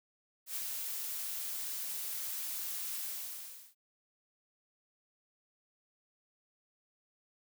blue noise with ADSR envelope, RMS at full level -37 dBFS, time 0.46-3.75 s, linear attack 100 ms, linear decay 29 ms, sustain -2 dB, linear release 720 ms, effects none

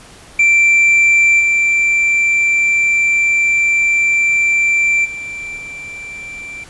triangle tone with level steps, 2348 Hz, D7, 1 cent flat, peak -6 / -9 / -22 / -25 dBFS, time 0.39-6.64 s, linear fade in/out 5 ms, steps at 1.39 / 5.04 / 5.56 s, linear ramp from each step 20 ms, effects pink hiss -40 dBFS RMS until 6.69 s + resampled to 24000 Hz

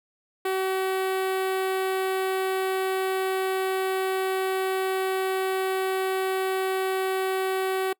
sawtooth tone with notch filter, 379.4 Hz, F#4, 43 cents sharp, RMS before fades -26 dBFS, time 0.45-7.93 s, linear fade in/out 5 ms, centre 5900 Hz, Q 0.93, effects noise-tail reverb RT60 0.1 s tail -25 dB re dry

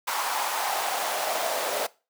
pink noise with high-pass filter sweep, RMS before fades -28 dBFS, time 0.07-1.87 s, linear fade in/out 10 ms, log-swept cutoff 960 to 570 Hz, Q 3.3, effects noise-tail reverb RT60 0.3 s tail -21 dB re dry

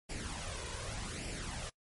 pink noise with flanger, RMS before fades -41 dBFS, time 0.09-1.7 s, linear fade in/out 10 ms, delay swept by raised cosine 0.38 to 2.08 ms, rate 0.85 Hz, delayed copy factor +0.6, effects noise-tail reverb RT60 0.1 s tail -23 dB re dry + MP3 48 kbps

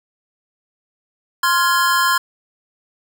square chord, F minor, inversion second, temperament just, 1047.7 / 1396.9 / 1676.3 Hz, C6 / F6 / Ab6, +2 / 0 / +16 cents, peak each -17 / -20 / -21 dBFS, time 1.43-2.18 s, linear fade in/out 5 ms, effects none

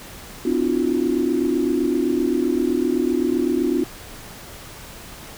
sine tone cluster, 254 / 294.4 / 334.4 / 362.2 Hz, B3 / D4 / E4 / F#4, +49 / +4 / +25 / -37 cents, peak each -23 dBFS, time 0.45-3.84 s, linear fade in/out 5 ms, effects pink hiss -39 dBFS RMS until 5.37 s

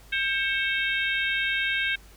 harmonic tone with a mistuned harmonic, 530 Hz, C5, 22 cents sharp, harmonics 3 / 4 / 5 / 6 / 7, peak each -27 / -29 / -31 / -33 / -34 dBFS, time 0.12-1.96 s, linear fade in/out 10 ms, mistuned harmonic 4, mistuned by +76 cents, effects added 50 Hz sine -49 dBFS peak until 2.16 s + pink hiss -54 dBFS RMS until 2.16 s

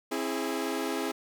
sawtooth chord, C augmented, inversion none, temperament equal with one note detuned, 267 / 329.6 / 415.3 Hz, C4 / E4 / G#4, +35 / 0 / 0 cents, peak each -30 dBFS, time 0.11-1.12 s, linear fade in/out 10 ms, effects none

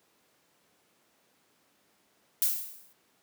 violet noise with exponential decay, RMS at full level -23 dBFS, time 2.42-2.93 s, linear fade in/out 1 ms, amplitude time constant 110 ms, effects pink hiss -68 dBFS RMS until 3.22 s + high-pass 200 Hz 12 dB/octave

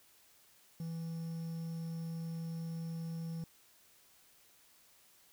triangle tone with quantisation, 164.81 Hz, E3, in tune, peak -36 dBFS, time 0.8-3.44 s, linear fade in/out 2 ms, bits 10, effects white hiss -65 dBFS RMS until 5.32 s

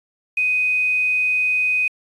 sine tone with quantisation, 2500 Hz, D#7, 8 cents sharp, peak -16 dBFS, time 0.37-1.88 s, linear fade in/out 5 ms, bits 7, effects resampled to 24000 Hz

